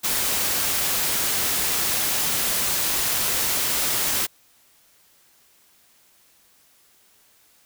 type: noise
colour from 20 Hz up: white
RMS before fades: -23 dBFS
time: 0.03-4.27 s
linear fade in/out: 20 ms
effects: white hiss -58 dBFS RMS until 7.65 s